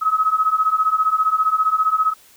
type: beating tone pair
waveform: sine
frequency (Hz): 1269 / 1284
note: D#6 / E6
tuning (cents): +34 / -46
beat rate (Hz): 15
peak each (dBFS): -19 / -17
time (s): 0.01-2.14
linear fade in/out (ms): 20
effects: white hiss -50 dBFS RMS until 2.36 s